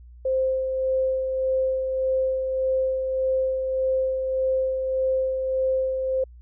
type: tone with tremolo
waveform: sine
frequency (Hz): 523.3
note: C5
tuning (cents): 0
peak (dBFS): -19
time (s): 0.25-6.24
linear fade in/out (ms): 5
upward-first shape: sine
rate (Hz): 1.7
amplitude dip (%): 40
effects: added 60 Hz sine -43 dBFS peak until 6.41 s